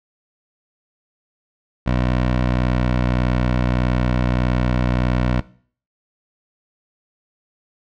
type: tone with pitch glide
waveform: 15% pulse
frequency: 62 to 61.64 Hz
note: B1 to B1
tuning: +7 to -3 cents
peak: -10 dBFS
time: 1.86-5.41 s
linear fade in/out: 10 ms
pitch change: -10 cents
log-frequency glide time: 2.28-3 s
effects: noise-tail reverb RT60 0.5 s tail -20 dB re dry + low-pass 3000 Hz 12 dB/octave